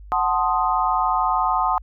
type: chord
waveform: sine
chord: F# diminished seventh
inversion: none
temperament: equal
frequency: 740 / 880 / 1046.5 / 1244.5 Hz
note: F#5 / A5 / C6 / Eb6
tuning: 0 / 0 / 0 / 0 cents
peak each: -23 dBFS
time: 0.12-1.78 s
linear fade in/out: 0 ms
effects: added 50 Hz sine -38 dBFS peak until 1.82 s